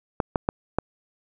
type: clicks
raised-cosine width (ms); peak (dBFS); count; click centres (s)
1; -7; 4; 0.202 / 0.358 / 0.489 / 0.786
effects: none